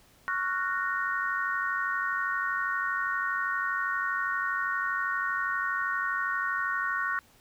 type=chord; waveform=sine; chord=Gb major seventh; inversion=second; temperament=just; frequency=1110 / 1387.5 / 1480 / 1850 Hz; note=Db6 / F6 / Gb6 / Bb6; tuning=+2 / -12 / 0 / -14 cents; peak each=-32 / -36 / -31 / -33 dBFS; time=0.28-7.19 s; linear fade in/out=0 ms; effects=pink hiss -60 dBFS RMS until 7.4 s